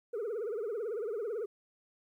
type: tone with vibrato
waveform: sine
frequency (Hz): 440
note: A4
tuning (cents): 0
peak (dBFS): -31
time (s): 0.13-1.46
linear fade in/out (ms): 10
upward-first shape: triangle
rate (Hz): 18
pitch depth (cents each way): 210
effects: tanh soft clip ceiling -32 dBFS + 12-bit